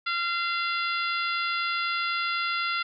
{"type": "harmonic tone", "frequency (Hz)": 688, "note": "F5", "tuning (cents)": -26, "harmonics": [2, 3, 4, 5, 6, 7], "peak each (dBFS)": [-28, -32, -34, -36, -38, -39], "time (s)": [0.06, 2.83], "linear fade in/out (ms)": 10, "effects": []}